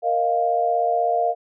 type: chord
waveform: sine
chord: Bb suspended fourth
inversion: none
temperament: equal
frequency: 466.2 / 622.3 / 698.5 Hz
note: Bb4 / Eb5 / F5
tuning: 0 / 0 / 0 cents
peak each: -25 / -25 / -19 dBFS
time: 0.02-1.35 s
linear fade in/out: 50 ms
effects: none